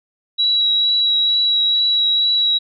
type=tone with vibrato; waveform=sine; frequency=3892 Hz; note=B7; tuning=26 cents flat; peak=-13 dBFS; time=0.38-2.59 s; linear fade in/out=20 ms; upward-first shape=triangle; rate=2.2 Hz; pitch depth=14 cents each way; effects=none